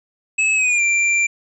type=tone with pitch glide; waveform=square; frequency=2591 to 2362 Hz; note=E7 to D7; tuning=-30 to +9 cents; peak=-15 dBFS; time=0.38-1.27 s; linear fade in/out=10 ms; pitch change=-161 cents; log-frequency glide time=0.55-0.82 s; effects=resampled to 22050 Hz